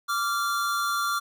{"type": "tone pair together", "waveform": "square", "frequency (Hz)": [1165.1, 1386], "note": ["D6", "F6"], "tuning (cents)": [-14, -14], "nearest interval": "minor third", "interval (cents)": 300, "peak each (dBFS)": [-28, -28], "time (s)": [0.08, 1.2], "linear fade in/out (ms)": 20, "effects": []}